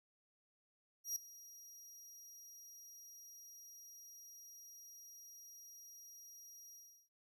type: tone with ADSR envelope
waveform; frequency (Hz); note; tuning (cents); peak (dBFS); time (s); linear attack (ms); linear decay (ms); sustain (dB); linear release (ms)
30% pulse; 5710; F8; +37; -32; 1.04-7.09; 120; 4; -19; 350
effects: noise-tail reverb RT60 0.4 s tail -24 dB re dry